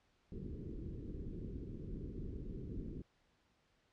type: low-pass noise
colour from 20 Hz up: pink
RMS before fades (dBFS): -45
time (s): 0.32-3.02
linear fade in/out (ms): 2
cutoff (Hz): 420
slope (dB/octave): 48
effects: pink hiss -75 dBFS RMS until 3.92 s + low-pass 5000 Hz 12 dB/octave